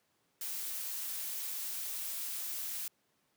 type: noise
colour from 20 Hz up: blue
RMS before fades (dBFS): -39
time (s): 0.41-2.88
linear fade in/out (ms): 2
effects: pink hiss -75 dBFS RMS until 3.36 s + high-pass 150 Hz 12 dB/octave